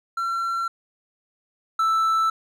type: tone pair in turn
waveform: triangle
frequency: 1358 / 1321.6 Hz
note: F6 / E6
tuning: -49 / +4 cents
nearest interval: unison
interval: 47 cents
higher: first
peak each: -21 / -16 dBFS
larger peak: second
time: 0.17-0.68 / 1.79-2.3 s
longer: neither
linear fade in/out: 5 ms
effects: none